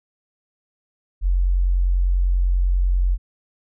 sine tone, 45.08 Hz, F#1, 44 cents flat, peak -15 dBFS, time 1.21-3.18 s, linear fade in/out 50 ms, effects none

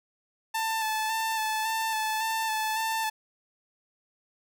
sawtooth tone with vibrato, 881 Hz, A5, 2 cents sharp, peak -23 dBFS, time 0.54-3.1 s, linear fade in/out 10 ms, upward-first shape square, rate 1.8 Hz, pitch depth 20 cents each way, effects none

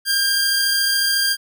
sawtooth tone pair together, 1603 / 4775 Hz, G6 / D8, +38 / +28 cents, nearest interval octave + perfect fifth, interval 1890 cents, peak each -16 dBFS, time 0.05-1.37 s, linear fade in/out 50 ms, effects none

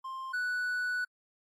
triangle tone pair in turn, 1054 / 1481.1 Hz, C6 / F#6, +12 / +1 cents, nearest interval tritone, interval 589 cents, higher second, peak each -35 / -28 dBFS, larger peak second, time 0.04-0.33 / 0.33-1.05 s, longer second, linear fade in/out 10 ms, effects AAC 48 kbps

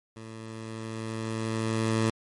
15% pulse tone with level ramp, 111.6 Hz, A2, 25 cents sharp, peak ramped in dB -35 to -16 dBFS, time 0.16-2.1 s, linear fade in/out 5 ms, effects MP3 48 kbps

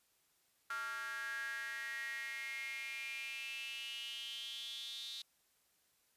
square tone with high-pass filter sweep, 125.9 Hz, B2, 34 cents sharp, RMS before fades -44 dBFS, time 0.7-5.22 s, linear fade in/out 2 ms, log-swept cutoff 1400 to 3800 Hz, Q 8.9, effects white hiss -75 dBFS RMS until 6.16 s + resampled to 32000 Hz

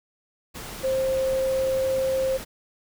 sine tone in noise, 528 Hz, C5, 16 cents sharp, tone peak -21 dBFS, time 0.83-2.38 s, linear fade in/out 20 ms, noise pink, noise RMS -37 dBFS, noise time 0.54-2.45 s, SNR +13 dB, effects none

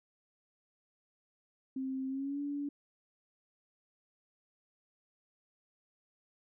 sine tone with pitch glide, 264.2 to 286.5 Hz, C4 to D4, +17 to -43 cents, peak -34 dBFS, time 1.76-2.69 s, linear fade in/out 5 ms, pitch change +140 cents, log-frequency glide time 2.08-2.4 s, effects none

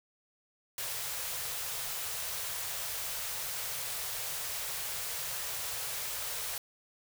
white band-stop noise, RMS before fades -37 dBFS, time 0.78-6.58 s, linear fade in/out 2 ms, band 160 to 420 Hz, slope 48 dB/octave, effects none

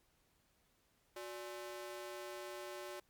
sawtooth ring-modulated tone, 474.8 Hz, A#4, 32 cents sharp, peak -38 dBFS, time 1.16-3 s, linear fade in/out 5 ms, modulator 109 Hz, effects pink hiss -75 dBFS RMS until 3.09 s + MP3 96 kbps

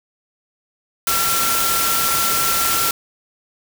sine tone in noise, 1357 Hz, E6, 50 cents sharp, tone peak -22 dBFS, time 1.07-2.91 s, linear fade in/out 2 ms, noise white, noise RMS -19 dBFS, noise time 1.07-2.91 s, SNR -6 dB, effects none

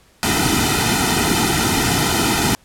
pink noise with comb filter, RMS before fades -17 dBFS, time 0.23-2.55 s, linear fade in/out 0 ms, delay 1.8 ms, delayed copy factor -0.95, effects pink hiss -53 dBFS RMS until 2.64 s + low-pass 12000 Hz 12 dB/octave

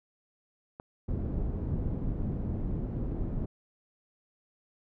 click, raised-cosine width 1 ms, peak -28 dBFS, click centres 0.799 s
pink low-pass noise, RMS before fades -32 dBFS, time 1.08-3.46 s, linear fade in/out 10 ms, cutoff 280 Hz, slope 12 dB/octave
effects none

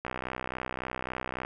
click train, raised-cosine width 0.5 ms, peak -18 dBFS, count 90, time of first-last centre 0.05-1.449 s, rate 63.6 Hz, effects none

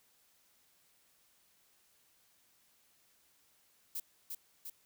violet noise with echo, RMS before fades -39 dBFS, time 3.95-4 s, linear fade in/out 5 ms, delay 350 ms, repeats 2, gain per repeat -3 dB, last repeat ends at 4.7 s, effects white hiss -70 dBFS RMS until 4.85 s

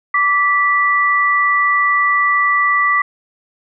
sine tone pair together, 1164 / 1967.2 Hz, D6 / B6, -16 / -7 cents, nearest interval major sixth, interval 909 cents, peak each -14 / -14 dBFS, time 0.14-3.02 s, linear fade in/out 5 ms, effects none

